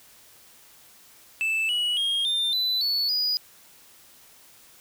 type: tone with pitch steps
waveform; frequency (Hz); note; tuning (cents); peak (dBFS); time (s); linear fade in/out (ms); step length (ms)
triangle; 2637 / 2926 / 3247 / 3602 / 3997 / 4435 / 4921; E7 / F#7 / G#7 / A7 / B7 / C#8 / D#8; 0 / -20 / -40 / +40 / +20 / 0 / -20; -21; 1.41-3.37; 0; 280
effects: white hiss -53 dBFS RMS until 4.8 s